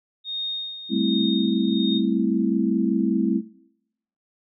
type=tone with tremolo; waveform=sine; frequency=3700 Hz; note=A#7; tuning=14 cents flat; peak=-26 dBFS; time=0.24-2.01 s; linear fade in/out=50 ms; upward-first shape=sine; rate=1.3 Hz; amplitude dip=70%
type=chord; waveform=sine; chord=A minor seventh; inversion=third; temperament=equal with one note detuned; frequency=196 / 221.1 / 261.6 / 329.6 Hz; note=G3 / A3 / C4 / E4; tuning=0 / +9 / 0 / 0 cents; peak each=-25 dBFS; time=0.89-3.42 s; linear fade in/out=50 ms
effects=noise-tail reverb RT60 0.8 s tail -20 dB re dry